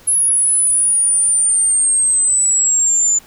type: linear sweep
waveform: sine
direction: down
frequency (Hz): 10610 to 7040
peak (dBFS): -11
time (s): 0.07-3.19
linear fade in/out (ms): 10
effects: pink hiss -45 dBFS RMS until 3.26 s